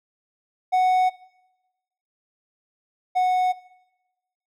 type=tone pair in turn; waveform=triangle; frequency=740 / 735.7 Hz; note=F#5 / F#5; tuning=0 / -10 cents; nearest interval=unison; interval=10 cents; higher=first; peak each=-14 / -15 dBFS; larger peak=first; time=0.72-1.1 / 3.15-3.53 s; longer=neither; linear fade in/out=20 ms; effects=noise-tail reverb RT60 1.0 s tail -20 dB re dry